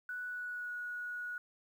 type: tone with pitch glide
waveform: sine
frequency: 1480 to 1459.6 Hz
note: F#6 to F#6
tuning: 0 to -24 cents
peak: -38 dBFS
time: 0.09-1.38 s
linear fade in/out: 2 ms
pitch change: -24 cents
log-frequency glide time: 0.23-0.72 s
effects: 11-bit